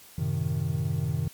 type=chord; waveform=triangle; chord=F# diminished seventh; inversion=none; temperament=equal; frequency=92.5 / 110 / 130.81 / 155.56 Hz; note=F#2 / A2 / C3 / Eb3; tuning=0 / 0 / 0 / 0 cents; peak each=-30 / -32 / -28 / -27 dBFS; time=0.18-1.28 s; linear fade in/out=5 ms; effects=white hiss -51 dBFS RMS until 1.33 s + MP3 96 kbps